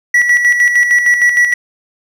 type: tone with tremolo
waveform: triangle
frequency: 1943 Hz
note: B6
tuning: 29 cents flat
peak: -4 dBFS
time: 0.14-1.54 s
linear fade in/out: 5 ms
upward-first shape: square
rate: 6.5 Hz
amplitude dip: 50%
effects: none